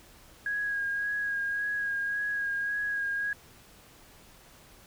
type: tone with vibrato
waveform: sine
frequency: 1644 Hz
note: G#6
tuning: 18 cents flat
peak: -28 dBFS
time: 0.46-3.33 s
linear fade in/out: 2 ms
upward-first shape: sine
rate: 1.8 Hz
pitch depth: 23 cents each way
effects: pink hiss -55 dBFS RMS until 4.86 s